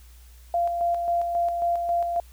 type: tone with tremolo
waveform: sine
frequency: 690 Hz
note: F5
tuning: 21 cents flat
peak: -20 dBFS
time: 0.54-2.2 s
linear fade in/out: 2 ms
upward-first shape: square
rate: 3.7 Hz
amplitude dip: 40%
effects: added 60 Hz sine -46 dBFS peak until 2.32 s + white hiss -57 dBFS RMS until 2.32 s